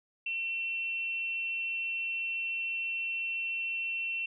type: tone with frequency modulation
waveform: sine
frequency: 2707 Hz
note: E7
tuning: 45 cents sharp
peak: -31 dBFS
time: 0.26-4.26 s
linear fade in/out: 5 ms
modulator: 319 Hz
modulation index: 0.21
effects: none